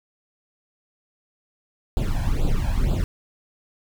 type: noise with flanger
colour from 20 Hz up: brown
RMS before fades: -21 dBFS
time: 1.97-3.04 s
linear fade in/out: 0 ms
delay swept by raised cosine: 0.25 to 1.25 ms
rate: 2.1 Hz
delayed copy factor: +0.95
effects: none